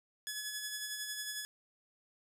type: tone with tremolo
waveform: 10% pulse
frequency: 1700 Hz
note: G#6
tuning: 40 cents sharp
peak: -28 dBFS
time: 0.27-1.45 s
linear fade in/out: 0 ms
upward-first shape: sine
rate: 11 Hz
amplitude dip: 40%
effects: 11-bit